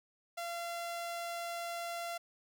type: tone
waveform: sawtooth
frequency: 685 Hz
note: F5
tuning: 34 cents flat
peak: -34 dBFS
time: 0.37-2.18 s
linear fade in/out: 10 ms
effects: none